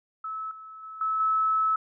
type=tone with level steps; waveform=sine; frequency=1300 Hz; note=E6; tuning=24 cents flat; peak=-31 / -41 / -38 / -24 / -21 dBFS; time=0.24-1.76 s; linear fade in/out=5 ms; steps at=0.51 / 0.83 / 1.01 / 1.2 s; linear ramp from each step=2 ms; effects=none